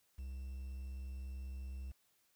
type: tone with quantisation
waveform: triangle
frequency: 65.41 Hz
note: C2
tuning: in tune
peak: -40 dBFS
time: 0.18-1.92 s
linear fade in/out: 10 ms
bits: 11
effects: white hiss -75 dBFS RMS until 2.35 s